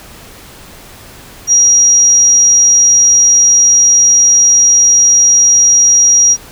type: tone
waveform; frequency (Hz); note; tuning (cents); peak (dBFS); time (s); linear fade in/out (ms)
sine; 5720; F8; +41; -4; 1.47-6.37; 50
effects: pink hiss -35 dBFS RMS until 6.51 s